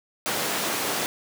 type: high-pass noise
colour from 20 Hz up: pink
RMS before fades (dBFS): -27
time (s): 0.26-1.06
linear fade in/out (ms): 0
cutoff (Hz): 280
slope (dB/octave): 12
effects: none